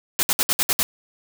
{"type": "noise bursts", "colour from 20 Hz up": "white", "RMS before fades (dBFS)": -20, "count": 7, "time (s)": [0.19, 0.83], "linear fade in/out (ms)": 0, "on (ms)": 40, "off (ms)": 60, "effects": []}